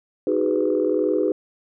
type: chord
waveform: sine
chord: G# minor seventh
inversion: second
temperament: just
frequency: 311.5 / 373.8 / 415.3 / 498.4 Hz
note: D#4 / F#4 / G#4 / B4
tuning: +2 / +18 / 0 / +16 cents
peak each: -23 dBFS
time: 0.27-1.32 s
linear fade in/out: 2 ms
effects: tanh soft clip ceiling -9 dBFS